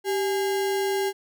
sine tone with sample-and-hold, 390 Hz, G4, 9 cents flat, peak -22 dBFS, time 0.04-1.13 s, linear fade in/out 50 ms, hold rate 1225 Hz, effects none

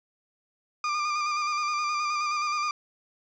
35% pulse tone with vibrato, 1200 Hz, D6, 37 cents sharp, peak -24 dBFS, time 0.84-2.71 s, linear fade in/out 2 ms, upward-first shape square, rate 9.5 Hz, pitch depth 27 cents each way, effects resampled to 16000 Hz + 11-bit

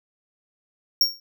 square tone with exponential decay, 5530 Hz, F8, 18 cents flat, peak -13 dBFS, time 1.01-1.2 s, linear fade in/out 2 ms, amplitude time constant 41 ms, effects none

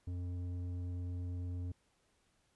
square tone with low-pass filter, 89.1 Hz, F2, 35 cents sharp, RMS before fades -40 dBFS, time 0.07-1.72 s, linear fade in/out 5 ms, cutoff 270 Hz, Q 0.75, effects pink hiss -75 dBFS RMS until 2.55 s + resampled to 24000 Hz

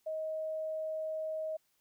sine tone, 630 Hz, D#5, 21 cents sharp, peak -34 dBFS, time 0.06-1.57 s, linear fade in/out 10 ms, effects white hiss -75 dBFS RMS until 1.8 s

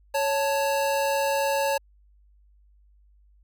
square tone pair together, 555.6 / 882 Hz, C#5 / A5, +4 / +4 cents, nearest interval minor sixth, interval 800 cents, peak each -25 / -27 dBFS, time 0.14-1.78 s, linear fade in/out 10 ms, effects added 50 Hz sine -55 dBFS peak until 3.43 s

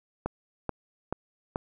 click train, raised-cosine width 1 ms, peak -15 dBFS, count 4, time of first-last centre 0.26-1.559 s, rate 2.31 Hz, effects none

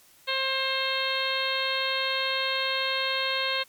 harmonic tone, 531 Hz, C5, 25 cents sharp, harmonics 1 / 2 / 3 / 4 / 5 / 6 / 7 / 8, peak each -33 / -33 / -33 / -33 / -33 / -33 / -33 / -33 dBFS, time 0.27-3.64 s, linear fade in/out 20 ms, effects white hiss -57 dBFS RMS until 3.68 s + MP3 96 kbps

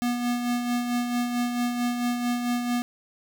square tone with tremolo, 242.4 Hz, B3, 32 cents flat, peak -23 dBFS, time 0.02-2.82 s, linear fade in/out 0 ms, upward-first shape sine, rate 4.5 Hz, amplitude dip 45%, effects none

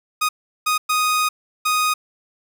sawtooth tone bursts at uneven times, 1244.5 Hz, D#6, in tune, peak -13 dBFS, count 4, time 0.21-0.29 / 0.66-0.78 / 0.89-1.29 / 1.65-1.94 s, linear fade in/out 10 ms, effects none

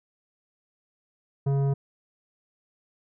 triangle tone with tanh clipping, 138.59 Hz, C#3, in tune, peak -23 dBFS, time 1.46-1.74 s, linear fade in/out 10 ms, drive 16 dB, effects none

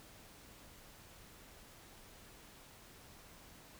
silence, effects pink hiss -58 dBFS RMS until 3.79 s

